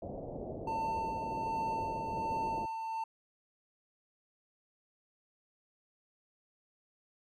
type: low-pass noise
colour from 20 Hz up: white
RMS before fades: -42 dBFS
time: 0.02-2.66 s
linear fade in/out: 5 ms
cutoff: 700 Hz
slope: 48 dB/octave
type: tone with tremolo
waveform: triangle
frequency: 896 Hz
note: A5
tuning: 31 cents sharp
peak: -30 dBFS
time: 0.67-3.04 s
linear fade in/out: 5 ms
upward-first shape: sine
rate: 1.3 Hz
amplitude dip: 40%
effects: none